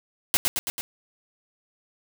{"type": "noise with echo", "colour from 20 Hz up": "white", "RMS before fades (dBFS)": -20, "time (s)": [0.34, 0.37], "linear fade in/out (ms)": 0, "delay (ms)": 110, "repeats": 4, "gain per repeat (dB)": -3, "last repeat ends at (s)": 0.81, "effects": []}